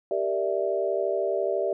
sine chord, E half-diminished seventh, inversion first, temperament equal, 392 / 466.2 / 587.3 / 659.3 Hz, G4 / Bb4 / D5 / E5, 0 / 0 / 0 / 0 cents, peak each -28 / -32 / -28 / -29 dBFS, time 0.11-1.73 s, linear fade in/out 2 ms, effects none

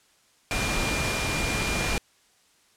sine tone in noise, 2400 Hz, D7, 37 cents sharp, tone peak -31 dBFS, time 0.51-1.98 s, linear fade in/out 0 ms, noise pink, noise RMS -27 dBFS, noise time 0.51-1.98 s, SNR -7 dB, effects white hiss -62 dBFS RMS until 2.76 s + low-pass 9000 Hz 12 dB/octave

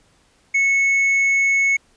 sine tone with tanh clipping, 2201 Hz, C#7, 13 cents flat, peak -15 dBFS, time 0.54-1.77 s, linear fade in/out 10 ms, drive 4 dB, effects pink hiss -58 dBFS RMS until 1.96 s + resampled to 22050 Hz

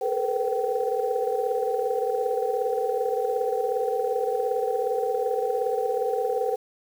sine tone cluster, 427 / 463.4 / 488.7 / 506 / 772 Hz, G#4 / A#4 / B4 / B4 / G5, +48 / -10 / -18 / +42 / -27 cents, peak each -29 dBFS, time 0.01-6.56 s, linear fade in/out 10 ms, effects tanh soft clip ceiling -12 dBFS + 8-bit

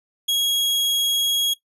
40% pulse tone, 3307 Hz, G#7, 8 cents flat, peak -17 dBFS, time 0.28-1.54 s, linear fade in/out 10 ms, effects noise-tail reverb RT60 0.1 s tail -18 dB re dry + resampled to 32000 Hz

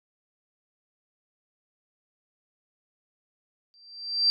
sine tone with exponential growth, 4700 Hz, D8, 1 cent sharp, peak -16 dBFS, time 3.74-4.3 s, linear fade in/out 0 ms, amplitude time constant 120 ms, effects none

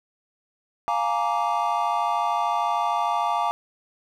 triangle chord, Bb dominant seventh, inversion second, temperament just, 699.2 / 839.1 / 932.3 / 1165.4 Hz, F5 / Ab5 / Bb5 / D6, +2 / +18 / 0 / -14 cents, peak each -25 dBFS, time 0.88-3.51 s, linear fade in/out 0 ms, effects none

